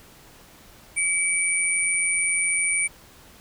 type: tone pair together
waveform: sine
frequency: 2278 / 9087 Hz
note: C#7 / C#9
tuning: +47 / +42 cents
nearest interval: 2 octaves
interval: 2395 cents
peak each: -23 dBFS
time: 0.96-2.88 s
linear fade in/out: 20 ms
effects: pink hiss -50 dBFS RMS until 3.4 s